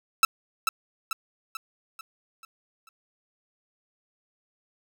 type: tone with echo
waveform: sawtooth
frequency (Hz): 1318.5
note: E6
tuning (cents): 0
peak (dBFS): -11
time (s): 0.23-0.25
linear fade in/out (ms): 2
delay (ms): 440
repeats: 6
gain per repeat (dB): -6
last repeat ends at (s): 2.89
effects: none